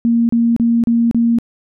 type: tone bursts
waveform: sine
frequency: 233.1 Hz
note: A#3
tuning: in tune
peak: -10 dBFS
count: 5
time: 0.05-1.386 s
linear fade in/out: 0 ms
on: 240 ms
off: 34 ms
effects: none